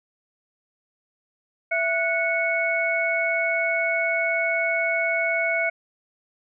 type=tone cluster; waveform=sine; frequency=665 / 1469 / 2212 Hz; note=E5 / F#6 / C#7; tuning=+15 / -13 / -4 cents; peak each=-25 / -28 / -23 dBFS; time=1.71-5.7 s; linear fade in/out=10 ms; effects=none